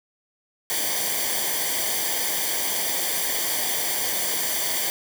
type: noise with comb filter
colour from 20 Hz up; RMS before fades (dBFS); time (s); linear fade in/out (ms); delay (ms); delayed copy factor
white; -25; 0.7-4.9; 0; 0.75; -0.75
effects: none